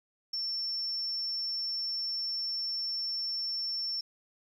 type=tone; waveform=sine; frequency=5410 Hz; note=E8; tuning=44 cents sharp; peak=-31 dBFS; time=0.33-4.01 s; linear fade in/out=5 ms; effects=10-bit